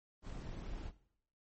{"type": "noise with amplitude modulation", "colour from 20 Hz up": "brown", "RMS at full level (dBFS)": -43, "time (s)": [0.22, 0.92], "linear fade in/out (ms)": 50, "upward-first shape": "sine", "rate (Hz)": 41, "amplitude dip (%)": 25, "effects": ["noise-tail reverb RT60 0.7 s tail -18 dB re dry", "MP3 32 kbps"]}